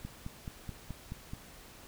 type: click train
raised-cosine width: 5 ms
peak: -27 dBFS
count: 7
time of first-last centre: 0.05-1.335 s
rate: 4.67 Hz
effects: pink hiss -53 dBFS RMS until 1.87 s